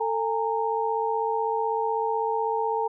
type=tone cluster; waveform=sine; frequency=446.5 / 824 / 920 Hz; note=A4 / G#5 / A#5; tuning=+25 / -14 / -23 cents; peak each=-27 / -29 / -27 dBFS; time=0-2.88 s; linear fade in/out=10 ms; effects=none